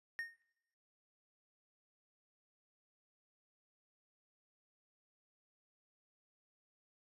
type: tone with exponential decay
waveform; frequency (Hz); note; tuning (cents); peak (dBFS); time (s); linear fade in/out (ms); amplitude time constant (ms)
triangle; 1845; A#6; -18; -34; 0.19-0.42; 0; 50
effects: noise-tail reverb RT60 0.8 s tail -21 dB re dry + resampled to 32000 Hz